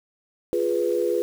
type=chord; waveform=sine; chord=F diminished; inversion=none; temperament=equal; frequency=349.2 / 415.3 / 493.9 Hz; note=F4 / Ab4 / Cb5; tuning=0 / 0 / 0 cents; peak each=-25 / -25 / -24 dBFS; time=0.53-1.22 s; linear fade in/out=0 ms; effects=7-bit